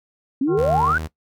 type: exponential sweep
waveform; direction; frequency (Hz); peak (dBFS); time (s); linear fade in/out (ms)
sine; up; 255.1 to 1568; -16; 0.41-0.98; 5
type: harmonic tone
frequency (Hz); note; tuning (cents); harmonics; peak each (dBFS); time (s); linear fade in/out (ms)
153.2; D#3; -27; 1 / 3 / 5 / 7 / 9; -25 / -30 / -32 / -33 / -35; 0.47-0.95; 50
type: tone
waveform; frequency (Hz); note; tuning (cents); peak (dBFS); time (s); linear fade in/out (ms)
sawtooth; 78.9; D#2; +25; -23; 0.57-1.08; 20
effects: noise-tail reverb RT60 0.1 s tail -18 dB re dry